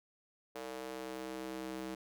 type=tone with high-pass filter sweep; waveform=square; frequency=64.4 Hz; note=C2; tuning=27 cents flat; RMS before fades=-43 dBFS; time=0.55-1.95 s; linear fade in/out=5 ms; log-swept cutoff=470 to 280 Hz; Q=1.9; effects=none